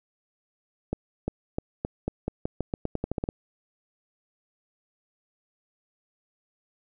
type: accelerating click train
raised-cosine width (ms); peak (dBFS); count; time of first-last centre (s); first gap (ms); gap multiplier
2; -14; 16; 0.93-3.289; 350; 0.87
effects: none